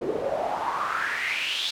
pink noise with band-pass filter sweep, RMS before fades -28 dBFS, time 0.01-1.71 s, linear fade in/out 10 ms, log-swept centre 390 to 3800 Hz, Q 5.3, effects none

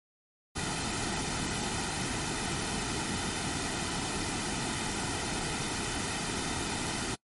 pink noise with comb filter, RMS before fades -33 dBFS, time 0.55-7.16 s, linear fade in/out 20 ms, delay 1.8 ms, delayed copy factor -0.6, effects noise-tail reverb RT60 0.1 s tail -25 dB re dry + MP3 48 kbps

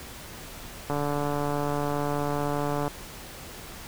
click train, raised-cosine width 1 ms, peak -15 dBFS, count 288, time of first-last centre 0.9-2.879 s, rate 145 Hz, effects pink hiss -42 dBFS RMS until 3.87 s

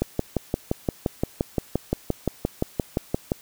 click train, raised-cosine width 2 ms, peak -8 dBFS, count 20, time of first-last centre 0.02-3.319 s, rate 5.76 Hz, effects white hiss -50 dBFS RMS until 3.41 s

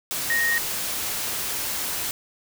sine tone in noise, 1864.7 Hz, A#6, in tune, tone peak -20 dBFS, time 0.3-0.58 s, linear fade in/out 0 ms, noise white, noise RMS -28 dBFS, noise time 0.11-2.11 s, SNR +5 dB, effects none

